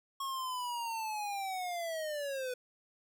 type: linear sweep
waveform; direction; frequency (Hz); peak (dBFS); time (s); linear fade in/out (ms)
square; down; 1096 to 493.9; -36; 0.2-2.54; 5
effects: none